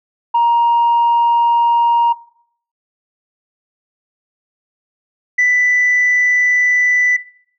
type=tone pair in turn; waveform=sine; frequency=940 / 1984.9 Hz; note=A#5 / B6; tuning=+14 / +8 cents; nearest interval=octave + minor second; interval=1294 cents; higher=second; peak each=-8 dBFS; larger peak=neither; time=0.34-2.13 / 5.38-7.17 s; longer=neither; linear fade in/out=10 ms; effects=noise-tail reverb RT60 0.6 s tail -19 dB re dry + tanh soft clip ceiling -7 dBFS